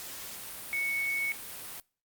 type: tone in noise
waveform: sine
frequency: 2217 Hz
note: C#7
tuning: in tune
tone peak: -28 dBFS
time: 0.73-1.32 s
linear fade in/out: 0 ms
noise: white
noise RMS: -42 dBFS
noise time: 0-1.8 s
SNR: +11 dB
effects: noise-tail reverb RT60 0.4 s tail -25 dB re dry + Opus 48 kbps